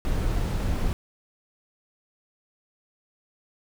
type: noise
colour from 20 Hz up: brown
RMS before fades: -25 dBFS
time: 0.05-0.93 s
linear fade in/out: 0 ms
effects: none